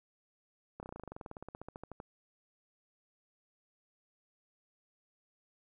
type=slowing click train; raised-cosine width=1 ms; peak=-30 dBFS; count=24; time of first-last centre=0.8-2.001 s; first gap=29 ms; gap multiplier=1.05; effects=12-bit